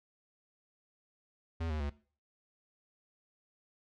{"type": "tone with pitch steps", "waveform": "square", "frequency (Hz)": [82.41, 76.89, 71.74], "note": ["E2", "D#2", "D2"], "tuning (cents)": [0, -20, -40], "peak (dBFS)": -34, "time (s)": [1.6, 1.9], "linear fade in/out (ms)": 10, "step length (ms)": 100, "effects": ["noise-tail reverb RT60 0.4 s tail -19 dB re dry", "low-pass 4000 Hz 12 dB/octave"]}